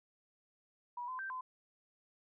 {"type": "tone with pitch steps", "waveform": "sine", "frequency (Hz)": [969, 1024, 1565, 1023], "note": ["B5", "C6", "G6", "C6"], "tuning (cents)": [-33, -38, -3, -39], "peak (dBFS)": -39, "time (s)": [0.97, 1.41], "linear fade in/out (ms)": 5, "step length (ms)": 110, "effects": []}